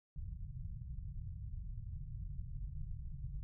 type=low-pass noise; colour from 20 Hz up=pink; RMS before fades=-44 dBFS; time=0.16-3.43 s; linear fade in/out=0 ms; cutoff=150 Hz; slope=48 dB/octave; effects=none